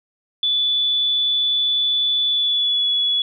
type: tone with pitch glide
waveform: sine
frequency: 3468 to 3393 Hz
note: A7 to G#7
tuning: -26 to +36 cents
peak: -16 dBFS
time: 0.43-3.22 s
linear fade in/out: 2 ms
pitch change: -38 cents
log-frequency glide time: 2.25-2.9 s
effects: none